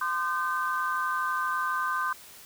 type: tone cluster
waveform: sine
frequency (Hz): 1036 / 1208 / 1541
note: C6 / D6 / G6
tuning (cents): -17 / +48 / -30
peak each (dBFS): -30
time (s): 0.01-2.13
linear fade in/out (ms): 5
effects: tanh soft clip ceiling -16 dBFS + white hiss -49 dBFS RMS until 2.45 s